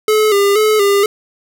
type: tone with vibrato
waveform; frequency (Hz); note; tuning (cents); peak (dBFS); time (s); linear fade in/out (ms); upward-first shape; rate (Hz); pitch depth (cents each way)
square; 415.3; G#4; 0; -10; 0.08-1.06; 2; square; 2.1; 60
effects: none